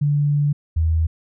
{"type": "tone pair in turn", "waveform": "sine", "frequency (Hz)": [145.6, 80.64], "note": ["D3", "E2"], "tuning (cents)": [-15, -38], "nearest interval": "minor seventh", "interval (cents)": 1023, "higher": "first", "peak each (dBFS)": -15, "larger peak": "neither", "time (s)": [[0.01, 0.53], [0.76, 1.07]], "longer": "first", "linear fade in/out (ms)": 10, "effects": []}